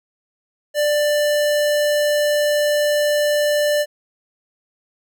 square tone, 591 Hz, D5, 11 cents sharp, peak -16 dBFS, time 0.74-3.86 s, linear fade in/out 50 ms, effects none

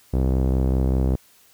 sawtooth tone with low-pass filter, 65.1 Hz, C2, 8 cents flat, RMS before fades -20 dBFS, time 0.13-1.16 s, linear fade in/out 10 ms, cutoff 490 Hz, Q 0.95, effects white hiss -55 dBFS RMS until 1.53 s

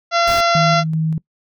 harmonic tone, 683 Hz, F5, 39 cents flat, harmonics 1 / 2 / 3 / 4 / 5 / 6 / 7 / 8 / 9, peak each -16 / -16 / -23 / -27 / -28 / -28 / -28 / -31 / -32 dBFS, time 0.11-0.84 s, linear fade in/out 50 ms
pink noise, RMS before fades -28 dBFS, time 0.27-0.41 s, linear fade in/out 5 ms
sine tone with tremolo, 159.1 Hz, D#3, 39 cents sharp, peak -15 dBFS, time 0.55-1.18 s, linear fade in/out 2 ms, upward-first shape square, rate 2.6 Hz, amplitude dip 25%
effects noise-tail reverb RT60 0.1 s tail -22 dB re dry

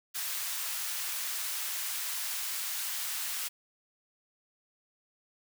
white high-pass noise, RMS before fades -35 dBFS, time 0.14-3.49 s, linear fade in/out 20 ms, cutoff 1100 Hz, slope 12 dB/octave, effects none

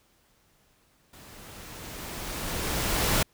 pink noise with level ramp, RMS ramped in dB -50 to -23 dBFS, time 1.13-3.23 s, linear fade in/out 5 ms, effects pink hiss -65 dBFS RMS until 3.33 s

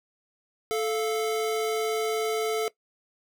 square tone pair together, 437.7 / 694.8 Hz, A4 / F5, -9 / -9 cents, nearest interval minor sixth, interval 800 cents, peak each -26 / -34 dBFS, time 0.71-2.68 s, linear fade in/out 0 ms, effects noise-tail reverb RT60 0.1 s tail -19 dB re dry

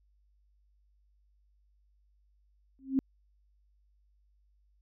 sine tone with exponential growth, 267.4 Hz, C4, 38 cents sharp, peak -20 dBFS, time 2.79-2.99 s, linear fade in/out 0 ms, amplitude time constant 43 ms, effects added 50 Hz sine -65 dBFS peak until 4.81 s

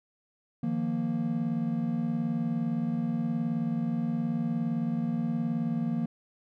triangle chord, Eb suspended second, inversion none, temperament equal, 155.56 / 174.61 / 233.1 Hz, Eb3 / F3 / Bb3, 0 / 0 / 0 cents, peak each -32 / -31 / -27 dBFS, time 0.63-6.06 s, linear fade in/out 5 ms, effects none

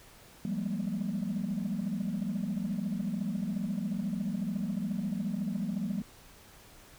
sine tone cluster, 171.1 / 194.2 / 208.3 / 236.5 Hz, F3 / G3 / G#3 / A#3, -35 / -16 / +5 / +25 cents, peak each -36 / -33 / -35 / -36 dBFS, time 0.45-6.02 s, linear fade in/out 2 ms, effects tanh soft clip ceiling -25 dBFS + pink hiss -55 dBFS RMS until 6.98 s

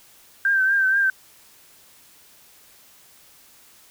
sine tone with vibrato, 1568 Hz, G6, in tune, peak -16 dBFS, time 0.45-1.1 s, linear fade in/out 2 ms, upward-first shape triangle, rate 4.2 Hz, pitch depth 55 cents each way, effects white hiss -52 dBFS RMS until 3.9 s

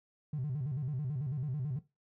triangle tone with vibrato, 137.9 Hz, C#3, 9 cents flat, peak -29 dBFS, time 0.33-1.79 s, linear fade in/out 5 ms, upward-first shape square, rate 9.1 Hz, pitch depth 150 cents each way, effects noise-tail reverb RT60 0.2 s tail -17 dB re dry + tanh soft clip ceiling -30 dBFS

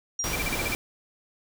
sine tone with exponential decay, 5700 Hz, F8, 34 cents sharp, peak -24 dBFS, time 0.19-0.5 s, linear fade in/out 5 ms, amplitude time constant 66 ms
pink noise, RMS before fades -30 dBFS, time 0.24-0.75 s, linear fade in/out 0 ms
sine tone bursts, 2349 Hz, D7, in tune, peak -27 dBFS, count 7, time 0.33-0.746 s, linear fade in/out 2 ms, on 26 ms, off 39 ms
effects none

